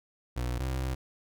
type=tone pair in turn; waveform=30% pulse; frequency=61.3 / 64.99 Hz; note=B1 / C2; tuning=-12 / -11 cents; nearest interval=minor second; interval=101 cents; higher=second; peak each=-27 dBFS; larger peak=neither; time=0.36-0.59 / 0.59-0.95 s; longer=second; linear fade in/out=10 ms; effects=none